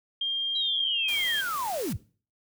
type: tone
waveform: sine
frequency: 3204 Hz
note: G7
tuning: 37 cents sharp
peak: -25 dBFS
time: 0.21-1.41 s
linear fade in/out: 5 ms
type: linear sweep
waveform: sine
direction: down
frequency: 3951 to 53.2 Hz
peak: -28 dBFS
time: 0.55-1.97 s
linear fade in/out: 10 ms
type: noise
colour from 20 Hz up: white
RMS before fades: -39 dBFS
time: 1.08-1.93 s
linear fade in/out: 5 ms
effects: noise-tail reverb RT60 0.4 s tail -19 dB re dry